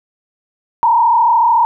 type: tone with frequency modulation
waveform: sine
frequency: 935 Hz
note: A#5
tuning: 5 cents sharp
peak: -8 dBFS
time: 0.83-1.65 s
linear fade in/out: 0 ms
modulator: 33.8 Hz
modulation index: 1.3
effects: none